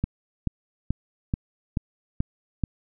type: click train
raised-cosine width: 5 ms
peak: -11 dBFS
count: 7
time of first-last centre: 0.04-2.637 s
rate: 2.31 Hz
effects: none